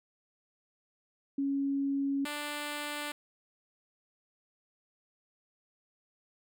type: tone pair in turn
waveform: sine / 5% pulse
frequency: 277.2 / 294.4 Hz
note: C#4 / D4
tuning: 0 / +4 cents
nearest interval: minor second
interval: 104 cents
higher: second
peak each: -28 / -24 dBFS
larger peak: second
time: 1.38-2.25 / 2.25-3.12 s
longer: neither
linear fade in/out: 5 ms
effects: none